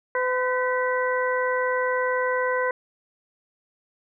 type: harmonic tone with a mistuned harmonic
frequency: 506 Hz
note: B4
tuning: 42 cents sharp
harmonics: 1 / 2 / 3 / 4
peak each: -24 / -27 / -29 / -30 dBFS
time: 0.15-2.71 s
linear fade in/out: 2 ms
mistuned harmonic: 4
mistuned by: -59 cents
effects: none